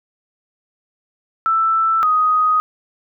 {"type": "tone pair in turn", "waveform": "sine", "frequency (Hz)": [1325, 1250.6], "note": ["E6", "D#6"], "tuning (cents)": [9, 8], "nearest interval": "minor second", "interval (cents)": 101, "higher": "first", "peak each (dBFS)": [-13, -12], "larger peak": "second", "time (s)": [[1.46, 2.03], [2.03, 2.6]], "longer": "neither", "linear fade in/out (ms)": 0, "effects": []}